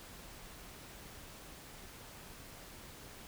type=silence; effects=pink hiss -52 dBFS RMS until 3.27 s